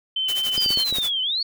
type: tone with vibrato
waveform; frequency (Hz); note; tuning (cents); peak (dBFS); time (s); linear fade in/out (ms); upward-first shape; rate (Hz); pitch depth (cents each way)
sine; 3059; G7; -43; -21; 0.16-0.84; 5; square; 5; 12
type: noise with tremolo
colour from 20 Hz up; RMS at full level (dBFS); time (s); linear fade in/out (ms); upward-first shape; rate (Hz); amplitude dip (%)
white; -29; 0.28-1.1; 5; triangle; 12; 95
type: linear two-way sweep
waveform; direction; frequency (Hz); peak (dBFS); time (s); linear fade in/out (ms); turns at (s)
sine; down then up; 4978 to 2990 to 4498; -21; 0.57-1.43; 5; 1.22
type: clicks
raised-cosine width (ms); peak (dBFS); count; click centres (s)
2; -20; 6; 0.579 / 0.661 / 0.706 / 0.774 / 0.926 / 0.985
effects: none